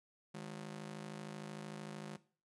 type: ring-modulated tone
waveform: sawtooth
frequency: 180.3 Hz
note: F#3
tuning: 45 cents flat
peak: -38 dBFS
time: 0.34-2.17 s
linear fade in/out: 10 ms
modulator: 26.6 Hz
effects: noise-tail reverb RT60 0.4 s tail -17 dB re dry + resampled to 24000 Hz